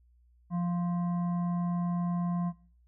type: tone with frequency modulation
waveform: sine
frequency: 174.61 Hz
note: F3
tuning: in tune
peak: -27 dBFS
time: 0.5-2.53 s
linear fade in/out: 50 ms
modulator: 872 Hz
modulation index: 0.34
effects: noise-tail reverb RT60 0.5 s tail -22 dB re dry + added 60 Hz sine -60 dBFS peak until 2.87 s